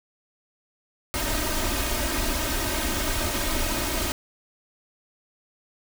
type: noise with comb filter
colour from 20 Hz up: pink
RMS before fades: -26 dBFS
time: 1.14-4.12 s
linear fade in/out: 0 ms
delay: 3.2 ms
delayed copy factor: +0.85
effects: none